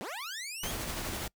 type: linear sweep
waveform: 15% pulse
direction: up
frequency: 164.81 to 3322 Hz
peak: -31 dBFS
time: 0.01-0.71 s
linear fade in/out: 0 ms
type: noise with tremolo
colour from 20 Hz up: pink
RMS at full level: -35 dBFS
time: 0.63-1.28 s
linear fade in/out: 5 ms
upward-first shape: triangle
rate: 12 Hz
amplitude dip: 35%
effects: noise-tail reverb RT60 0.1 s tail -24 dB re dry